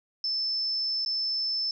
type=tone with dropouts; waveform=sine; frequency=5274 Hz; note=E8; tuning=in tune; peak=-26 dBFS; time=0.24-1.71 s; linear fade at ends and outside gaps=2 ms; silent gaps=1.05-1.06 s; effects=none